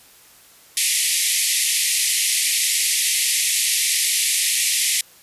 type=band-pass noise; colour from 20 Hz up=white; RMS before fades=-20 dBFS; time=0.77-5.01 s; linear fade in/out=2 ms; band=1900 to 12000 Hz; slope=96 dB/octave; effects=white hiss -49 dBFS RMS until 5.22 s + resampled to 32000 Hz